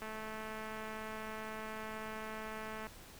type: click train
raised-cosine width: 0.5 ms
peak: -30 dBFS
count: 622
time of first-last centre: 0.02-2.869 s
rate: 218 Hz
effects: pink hiss -55 dBFS RMS until 3.19 s